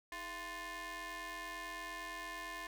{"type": "ring-modulated tone", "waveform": "sawtooth", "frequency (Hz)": 361.1, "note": "F#4", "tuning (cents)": -42, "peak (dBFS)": -36, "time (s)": [0.12, 2.67], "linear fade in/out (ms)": 2, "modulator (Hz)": 1400, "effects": []}